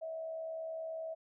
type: tone with frequency modulation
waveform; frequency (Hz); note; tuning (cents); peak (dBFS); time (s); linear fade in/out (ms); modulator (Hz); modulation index
sine; 647; E5; -32; -38; 0.01-1.15; 20; 69.4; 0.28
effects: none